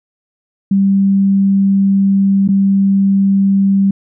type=tone with dropouts; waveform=sine; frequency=196 Hz; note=G3; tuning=in tune; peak=-8 dBFS; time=0.71-3.91 s; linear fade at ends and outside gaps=5 ms; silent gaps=2.478-2.487 s; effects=none